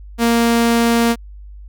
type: tone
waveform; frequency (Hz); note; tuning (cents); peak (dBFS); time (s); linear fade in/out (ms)
sawtooth; 233.1; A#3; 0; -8; 0.18-1.16; 50
effects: added 50 Hz sine -33 dBFS peak until 1.68 s